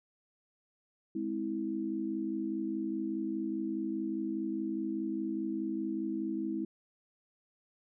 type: chord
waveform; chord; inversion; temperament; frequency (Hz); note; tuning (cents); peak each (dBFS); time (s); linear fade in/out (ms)
sine; Ab augmented; none; just; 207.7 / 259.6 / 324.5; Ab3 / C4 / E4; 0 / -13 / -27; -38 / -39 / -34; 1.15-6.65; 5
effects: none